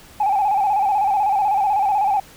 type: tone with vibrato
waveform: sine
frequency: 809 Hz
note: G#5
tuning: 46 cents flat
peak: -14 dBFS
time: 0.2-2.2 s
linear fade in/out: 5 ms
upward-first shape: square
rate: 16 Hz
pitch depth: 69 cents each way
effects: tanh soft clip ceiling -11 dBFS + pink hiss -45 dBFS RMS until 2.36 s